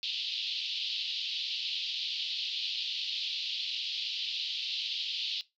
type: band-pass noise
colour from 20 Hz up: pink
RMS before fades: -35 dBFS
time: 0.03-5.41 s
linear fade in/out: 0 ms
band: 2900 to 4500 Hz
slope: 48 dB/octave
effects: noise-tail reverb RT60 0.2 s tail -18 dB re dry

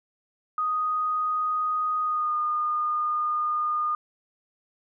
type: tone with pitch glide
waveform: sine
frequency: 1244.5 to 1220.3 Hz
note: D#6 to D#6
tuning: 0 to -34 cents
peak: -23 dBFS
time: 0.58-3.95 s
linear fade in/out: 2 ms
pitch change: -34 cents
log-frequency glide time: 2.02-2.36 s
effects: none

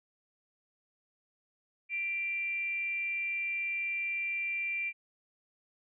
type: tone with frequency modulation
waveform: sine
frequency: 2358 Hz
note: D7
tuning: 6 cents sharp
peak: -31 dBFS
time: 1.89-4.93 s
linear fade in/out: 50 ms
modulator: 381 Hz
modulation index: 0.27
effects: none

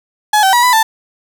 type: tone with pitch steps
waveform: 35% pulse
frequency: 846 / 769 / 966 / 994 / 887 Hz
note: G#5 / G5 / B5 / B5 / A5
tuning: +32 / -33 / -39 / +11 / +14 cents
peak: -6 dBFS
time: 0.33-0.83 s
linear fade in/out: 5 ms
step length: 100 ms
effects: 7-bit

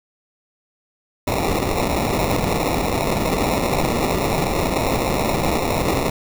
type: noise with sample-and-hold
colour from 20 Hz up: white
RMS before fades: -20 dBFS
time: 1.27-6.1 s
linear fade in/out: 5 ms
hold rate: 1575 Hz
effects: none

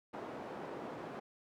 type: band-pass noise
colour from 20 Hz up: white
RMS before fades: -45 dBFS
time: 0.13-1.2 s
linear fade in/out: 10 ms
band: 190 to 710 Hz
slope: 12 dB/octave
effects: none

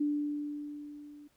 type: tone with level ramp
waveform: sine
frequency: 293.7 Hz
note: D4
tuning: in tune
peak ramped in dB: -26 to -49 dBFS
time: 0-1.28 s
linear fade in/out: 10 ms
effects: pink hiss -71 dBFS RMS until 1.36 s

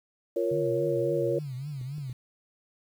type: chord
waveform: sine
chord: Bb minor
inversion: second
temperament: equal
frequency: 349.2 / 466.2 / 554.4 Hz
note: F4 / Bb4 / Db5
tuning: 0 / 0 / 0 cents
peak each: -29 dBFS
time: 0.36-1.39 s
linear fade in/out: 5 ms
type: tone with vibrato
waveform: sine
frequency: 137.4 Hz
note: C#3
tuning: 15 cents flat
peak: -33 dBFS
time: 0.51-2.13 s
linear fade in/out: 5 ms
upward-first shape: triangle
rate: 3.6 Hz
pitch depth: 190 cents each way
type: clicks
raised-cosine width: 3 ms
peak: -37 dBFS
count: 3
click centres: 1.813 / 1.982 / 2.097 s
effects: 9-bit

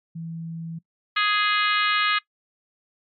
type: tone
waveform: sine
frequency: 164.81 Hz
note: E3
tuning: in tune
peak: -30 dBFS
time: 0.15-0.79 s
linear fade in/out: 10 ms
type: harmonic tone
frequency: 416.2 Hz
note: G#4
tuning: 4 cents sharp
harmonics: 3 / 4 / 5 / 6 / 7 / 8 / 9 / 10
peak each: -23 / -25 / -27 / -29 / -30 / -31 / -32 / -33 dBFS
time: 1.16-2.19 s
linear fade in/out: 10 ms
effects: noise-tail reverb RT60 0.1 s tail -21 dB re dry + MP3 48 kbps

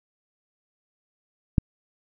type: click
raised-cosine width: 5 ms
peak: -5 dBFS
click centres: 1.582 s
effects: none

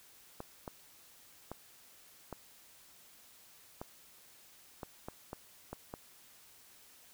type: clicks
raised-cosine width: 1 ms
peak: -27 dBFS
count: 10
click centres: 0.404 / 0.678 / 1.516 / 2.327 / 3.815 / 4.832 / 5.085 / 5.331 / 5.73 / 5.939 s
effects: white hiss -60 dBFS RMS until 7.13 s

